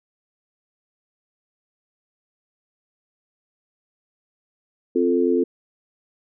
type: chord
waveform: sine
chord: F major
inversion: second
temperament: equal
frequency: 261.6 / 349.2 / 440 Hz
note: C4 / F4 / A4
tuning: 0 / 0 / 0 cents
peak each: -21 / -20 / -21 dBFS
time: 4.95-5.44 s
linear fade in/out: 10 ms
effects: none